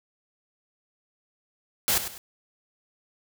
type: noise with echo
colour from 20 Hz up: white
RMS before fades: -23 dBFS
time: 1.88-1.98 s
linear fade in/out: 0 ms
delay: 100 ms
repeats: 2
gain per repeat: -10 dB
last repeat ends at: 2.18 s
effects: none